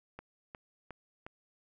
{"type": "click train", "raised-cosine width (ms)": 0.5, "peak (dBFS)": -29, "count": 4, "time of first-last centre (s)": [0.19, 1.265], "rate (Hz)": 2.79, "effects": []}